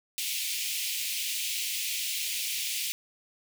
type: high-pass noise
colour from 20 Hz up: pink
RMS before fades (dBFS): -32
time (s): 0.18-2.92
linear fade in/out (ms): 0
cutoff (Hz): 2300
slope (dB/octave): 48
effects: none